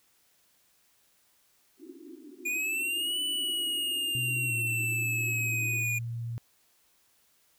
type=band-pass noise; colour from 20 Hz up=white; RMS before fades=-48 dBFS; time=1.77-5.86 s; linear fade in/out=50 ms; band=260 to 370 Hz; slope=96 dB/octave
type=linear two-way sweep; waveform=square; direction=up then down; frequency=2431 to 2988 to 2431 Hz; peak=-29 dBFS; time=2.45-5.99 s; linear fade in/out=10 ms; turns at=3.2 s
type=tone with pitch glide; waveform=sine; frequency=125.3 to 116.91 Hz; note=B2 to A#2; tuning=+25 to +5 cents; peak=-32 dBFS; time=4.15-6.38 s; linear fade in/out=0 ms; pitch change=-120 cents; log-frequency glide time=4.48-4.53 s
effects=white hiss -67 dBFS RMS until 7.58 s